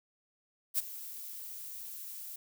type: noise with ADSR envelope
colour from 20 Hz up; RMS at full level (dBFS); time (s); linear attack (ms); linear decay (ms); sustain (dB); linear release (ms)
violet; -28; 0.74-2.36; 43; 24; -16; 4
effects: none